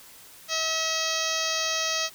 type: harmonic tone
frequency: 643 Hz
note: E5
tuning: 43 cents flat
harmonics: 1 / 2 / 3 / 4 / 5 / 6 / 7 / 8 / 9 / 10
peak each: -34 / -34 / -34 / -34 / -34 / -34 / -34 / -34 / -34 / -34 dBFS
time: 0.48-2.1 s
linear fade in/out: 50 ms
effects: white hiss -49 dBFS RMS until 2.14 s

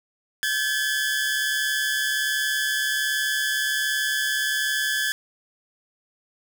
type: tone pair together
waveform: sawtooth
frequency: 1568 / 1709.3 Hz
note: G6 / G#6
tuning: 0 / +49 cents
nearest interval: minor second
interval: 149 cents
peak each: -24 / -20 dBFS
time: 0.43-5.12 s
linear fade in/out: 0 ms
effects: none

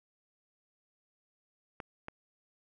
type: clicks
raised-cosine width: 0.5 ms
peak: -25 dBFS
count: 2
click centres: 1.802 / 2.084 s
effects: none

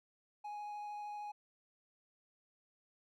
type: tone with vibrato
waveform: triangle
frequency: 832 Hz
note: G#5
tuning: 3 cents sharp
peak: -40 dBFS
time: 0.44-1.32 s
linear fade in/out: 10 ms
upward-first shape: triangle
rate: 13 Hz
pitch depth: 9 cents each way
effects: none

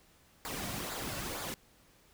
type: noise with flanger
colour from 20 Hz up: pink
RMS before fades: -39 dBFS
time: 0.45-1.54 s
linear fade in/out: 0 ms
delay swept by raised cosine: 0.34 to 2.44 ms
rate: 2.1 Hz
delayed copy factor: -0.55
effects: pink hiss -64 dBFS RMS until 2.13 s

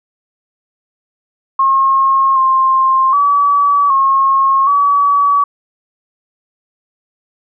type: tone with pitch steps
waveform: sine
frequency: 1078 / 1057 / 1144 / 1083 / 1139 Hz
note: C#6 / C6 / D6 / C#6 / C#6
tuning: -49 / +17 / -46 / -41 / +47 cents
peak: -8 dBFS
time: 1.59-5.44 s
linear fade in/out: 5 ms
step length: 770 ms
effects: none

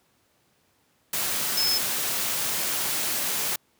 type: tone in noise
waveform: sine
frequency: 5200 Hz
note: E8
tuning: 24 cents flat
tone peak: -22 dBFS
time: 1.57-1.78 s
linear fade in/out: 5 ms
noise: white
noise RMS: -27 dBFS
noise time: 1.13-3.56 s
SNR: +2 dB
effects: pink hiss -66 dBFS RMS until 3.79 s + high-pass 100 Hz 12 dB/octave

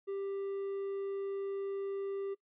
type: tone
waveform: triangle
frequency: 394.1 Hz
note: G4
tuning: 9 cents sharp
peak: -33 dBFS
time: 0.07-2.35 s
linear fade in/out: 20 ms
effects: noise-tail reverb RT60 0.1 s tail -23 dB re dry + resampled to 8000 Hz

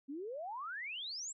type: exponential sweep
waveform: sine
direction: up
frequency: 261.6 to 7902 Hz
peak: -40 dBFS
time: 0.08-1.33 s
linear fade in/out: 20 ms
effects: none

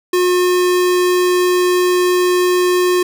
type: tone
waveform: square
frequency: 360.3 Hz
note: F#4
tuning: 46 cents flat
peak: -12 dBFS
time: 0.13-3.03 s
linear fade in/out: 5 ms
effects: none

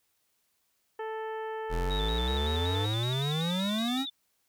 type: harmonic tone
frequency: 440 Hz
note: A4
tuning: in tune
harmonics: 1 / 2 / 3 / 4 / 5 / 6 / 7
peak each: -35 / -38 / -47 / -45 / -57 / -59 / -57 dBFS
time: 0.99-2.86 s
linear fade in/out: 5 ms
type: exponential sweep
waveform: square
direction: up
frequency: 39.76 to 277.2 Hz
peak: -29 dBFS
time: 1.69-4.06 s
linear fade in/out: 50 ms
type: tone with vibrato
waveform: sine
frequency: 3668 Hz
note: A#7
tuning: 29 cents flat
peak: -34 dBFS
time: 1.9-4.1 s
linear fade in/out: 10 ms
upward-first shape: square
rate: 5.3 Hz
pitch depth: 61 cents each way
effects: white hiss -74 dBFS RMS until 4.48 s

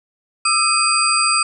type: tone cluster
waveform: sine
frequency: 1200 / 1333 / 2510 / 4772 / 8140 Hz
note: D6 / E6 / D#7 / D8 / C9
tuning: +37 / +19 / +15 / +27 / -49 cents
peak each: -20 dBFS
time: 0.45-1.43 s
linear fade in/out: 5 ms
effects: none

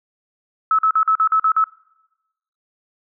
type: tone bursts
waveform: sine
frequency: 1299 Hz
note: E6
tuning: 26 cents flat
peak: -12 dBFS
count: 8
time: 0.71-1.641 s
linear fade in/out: 2 ms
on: 77 ms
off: 45 ms
effects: noise-tail reverb RT60 1.0 s tail -24 dB re dry

